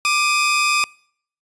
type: tone pair together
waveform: sawtooth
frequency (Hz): 1185.5 / 2512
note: D6 / D#7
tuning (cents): +16 / +16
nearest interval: octave + minor second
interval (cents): 1300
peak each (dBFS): -15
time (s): 0.05-0.84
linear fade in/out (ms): 0
effects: noise-tail reverb RT60 0.6 s tail -26 dB re dry + resampled to 22050 Hz